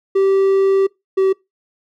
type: tone pair in turn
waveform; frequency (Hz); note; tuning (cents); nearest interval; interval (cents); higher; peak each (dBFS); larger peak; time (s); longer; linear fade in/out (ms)
triangle; 388.6 / 383.3; G4 / G4; -15 / -39; unison; 24; first; -9; neither; 0.15-0.87 / 1.17-1.33; first; 10
effects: noise-tail reverb RT60 0.2 s tail -24 dB re dry